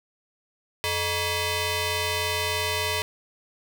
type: ring-modulated tone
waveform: 10% pulse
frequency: 523.3 Hz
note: C5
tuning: in tune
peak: -13 dBFS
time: 0.84-3.02 s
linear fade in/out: 0 ms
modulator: 1480 Hz
effects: none